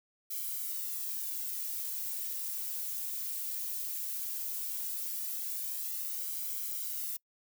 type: noise with flanger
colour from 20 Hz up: violet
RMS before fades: -37 dBFS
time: 0.3-7.17 s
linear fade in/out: 10 ms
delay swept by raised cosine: 1.1 to 3.1 ms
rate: 0.16 Hz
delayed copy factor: -0.6
effects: noise-tail reverb RT60 0.1 s tail -24 dB re dry